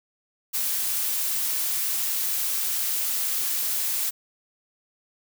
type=noise; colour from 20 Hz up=blue; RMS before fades=-26 dBFS; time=0.53-4.11 s; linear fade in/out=20 ms; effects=none